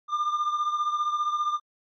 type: beating tone pair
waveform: triangle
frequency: 1199 / 1214 Hz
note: D6 / D#6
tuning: +36 / -43 cents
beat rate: 15 Hz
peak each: -23 / -29 dBFS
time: 0.08-1.6 s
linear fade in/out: 50 ms
effects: MP3 32 kbps